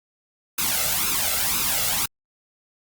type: noise with flanger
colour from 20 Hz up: white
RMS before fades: -23 dBFS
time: 0.58-2.06 s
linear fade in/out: 5 ms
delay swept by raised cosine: 0.77 to 1.49 ms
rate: 2 Hz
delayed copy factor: +0.75
effects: Opus 48 kbps